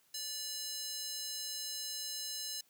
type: tone with high-pass filter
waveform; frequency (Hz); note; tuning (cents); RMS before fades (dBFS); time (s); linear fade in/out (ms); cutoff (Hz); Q
square; 581; D5; -19; -41; 0.14-2.61; 5; 4900; 1.9
effects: white hiss -70 dBFS RMS until 2.69 s + high-pass 80 Hz 12 dB/octave